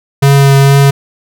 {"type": "tone with vibrato", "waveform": "square", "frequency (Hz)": 138.59, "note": "C#3", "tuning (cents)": 0, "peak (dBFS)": -4, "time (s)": [0.22, 0.91], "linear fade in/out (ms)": 10, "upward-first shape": "triangle", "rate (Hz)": 2.2, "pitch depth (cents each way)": 15, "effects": []}